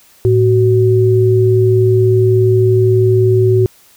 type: tone pair together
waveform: sine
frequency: 110.96 / 374.4 Hz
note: A2 / F#4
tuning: +15 / +20 cents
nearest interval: octave + major sixth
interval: 2105 cents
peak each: -10 dBFS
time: 0.25-3.66 s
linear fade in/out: 0 ms
effects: white hiss -47 dBFS RMS until 3.96 s